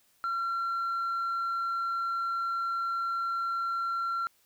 sine tone, 1365 Hz, F6, 40 cents flat, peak -26 dBFS, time 0.24-4.27 s, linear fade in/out 0 ms, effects tanh soft clip ceiling -27 dBFS + white hiss -67 dBFS RMS until 4.45 s

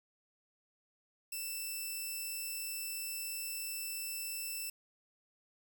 5% pulse tone, 2657 Hz, E7, 13 cents sharp, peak -29 dBFS, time 1.32-4.7 s, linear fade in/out 5 ms, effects 10-bit

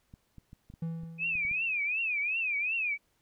clicks, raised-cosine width 5 ms, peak -36 dBFS, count 9, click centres 0.139 / 0.383 / 0.531 / 0.701 / 0.739 / 1.035 / 1.354 / 1.451 / 1.513 s
triangle tone with exponential decay, 164.81 Hz, E3, in tune, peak -28 dBFS, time 0.82-1.79 s, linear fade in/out 5 ms, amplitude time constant 210 ms
sine tone with vibrato, 2489 Hz, D#7, in tune, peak -28 dBFS, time 1.18-2.98 s, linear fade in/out 50 ms, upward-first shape triangle, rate 2.7 Hz, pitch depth 190 cents each way
effects pink hiss -73 dBFS RMS until 3.21 s

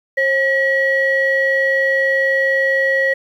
sine tone pair together, 536.9 / 1918 Hz, C5 / A#6, +45 / +49 cents, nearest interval octave + minor seventh, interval 2204 cents, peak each -16 / -14 dBFS, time 0.17-3.14 s, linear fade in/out 10 ms, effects tanh soft clip ceiling -7 dBFS + 8-bit

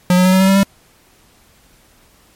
square tone with pitch steps, 180 / 182.72 / 185.49 / 188.3 / 191.14 / 194.04 / 196.97 Hz, F#3 / F#3 / F#3 / F#3 / G3 / G3 / G3, -47 / -21 / +5 / +31 / -43 / -17 / +9 cents, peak -9 dBFS, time 0.1-0.632 s, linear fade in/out 2 ms, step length 76 ms, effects pink hiss -51 dBFS RMS until 2.35 s + MP3 64 kbps

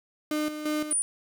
35% pulse tone with tremolo, 303.4 Hz, D#4, 44 cents flat, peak -24 dBFS, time 0.31-0.93 s, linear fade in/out 2 ms, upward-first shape square, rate 2.9 Hz, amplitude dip 60%
sine tone, 9397 Hz, D9, in tune, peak -23 dBFS, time 0.91-1.02 s, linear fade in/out 0 ms
effects none

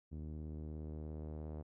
sawtooth tone with low-pass filter sweep, 77 Hz, D#2, 17 cents flat, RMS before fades -45 dBFS, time 0.11-1.63 s, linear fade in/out 20 ms, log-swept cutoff 270 to 630 Hz, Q 1.2, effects none

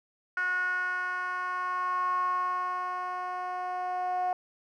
10% pulse tone with band-pass filter sweep, 363.9 Hz, F#4, 29 cents flat, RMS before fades -31 dBFS, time 0.37-4.33 s, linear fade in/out 2 ms, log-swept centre 1500 to 750 Hz, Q 7.3, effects none

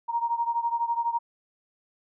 sine beating tone pair, 932.3 / 944.3 Hz, A#5 / A#5, 0 / +22 cents, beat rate 12 Hz, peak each -26 / -29 dBFS, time 0.08-1.19 s, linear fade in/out 20 ms, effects none

